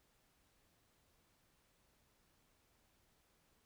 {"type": "silence", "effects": ["pink hiss -75 dBFS RMS until 3.65 s"]}